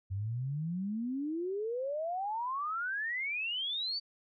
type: exponential sweep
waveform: sine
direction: up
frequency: 92.8 to 4649 Hz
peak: -32 dBFS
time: 0.1-4 s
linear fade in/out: 20 ms
effects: MP3 64 kbps